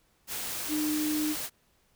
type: tone in noise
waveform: sine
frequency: 304.2 Hz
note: D#4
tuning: 39 cents flat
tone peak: -27 dBFS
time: 0.68-1.36 s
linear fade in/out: 50 ms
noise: white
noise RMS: -35 dBFS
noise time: 0.27-1.5 s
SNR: +5 dB
effects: pink hiss -68 dBFS RMS until 1.95 s